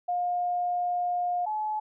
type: tone pair in turn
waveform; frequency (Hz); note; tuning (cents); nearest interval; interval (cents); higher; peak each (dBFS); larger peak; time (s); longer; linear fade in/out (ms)
sine; 711 / 856.3; F5 / A5; +31 / -47; minor third; 322; second; -25 / -27; first; 0.08-1.46 / 1.46-1.8; first; 10
effects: none